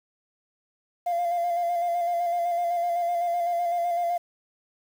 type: tone with vibrato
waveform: sine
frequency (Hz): 694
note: F5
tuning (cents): -11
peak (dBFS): -21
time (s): 1.06-4.18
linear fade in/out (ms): 10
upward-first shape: square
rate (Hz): 7.9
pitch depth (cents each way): 24
effects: tanh soft clip ceiling -21 dBFS + 8-bit